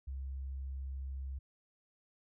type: tone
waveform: sine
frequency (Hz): 67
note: C2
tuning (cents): +42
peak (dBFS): -38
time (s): 0.07-1.39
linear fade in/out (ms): 10
effects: none